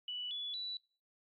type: tone with pitch steps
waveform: sine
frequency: 2960 / 3420 / 3951 Hz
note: F#7 / A7 / B7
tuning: 0 / -50 / 0 cents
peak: -38 dBFS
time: 0.08-0.77 s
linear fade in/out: 2 ms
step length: 230 ms
effects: noise-tail reverb RT60 0.4 s tail -22 dB re dry + AAC 48 kbps